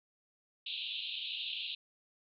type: band-pass noise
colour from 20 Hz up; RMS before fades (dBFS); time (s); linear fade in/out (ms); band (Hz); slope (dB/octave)
white; -40; 0.66-1.75; 5; 2600 to 4000; 96
effects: none